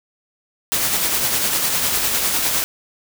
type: noise with tremolo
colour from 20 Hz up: white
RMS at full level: -18 dBFS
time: 0.72-2.64 s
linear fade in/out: 0 ms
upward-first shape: sine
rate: 9.9 Hz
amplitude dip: 35%
effects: none